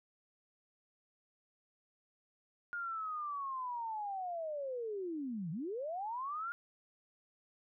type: linear two-way sweep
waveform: sine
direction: down then up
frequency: 1428 to 150 to 1428 Hz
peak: -37 dBFS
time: 2.73-6.52 s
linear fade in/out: 0 ms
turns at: 5.51 s
effects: none